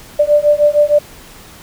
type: beating tone pair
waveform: sine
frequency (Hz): 587.3 / 593.8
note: D5 / D5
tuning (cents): 0 / +19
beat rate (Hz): 6.5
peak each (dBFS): -11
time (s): 0.19-0.99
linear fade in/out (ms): 10
effects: pink hiss -38 dBFS RMS until 1.62 s